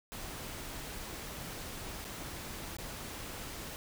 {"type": "noise with dropouts", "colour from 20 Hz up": "pink", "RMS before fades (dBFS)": -43, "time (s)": [0.12, 3.76], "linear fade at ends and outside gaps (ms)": 0, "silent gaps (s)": [[2.044, 2.05], [2.767, 2.785]], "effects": []}